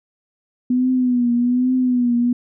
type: tone with vibrato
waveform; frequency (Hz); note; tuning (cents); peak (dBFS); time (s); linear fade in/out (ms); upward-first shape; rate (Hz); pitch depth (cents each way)
sine; 247.6; B3; +5; -14; 0.7-2.33; 5; triangle; 1.2; 71
effects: none